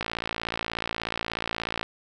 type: click train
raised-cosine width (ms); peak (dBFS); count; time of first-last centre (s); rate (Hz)
0.3; -12; 104; 0.01-1.83; 56.6
effects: none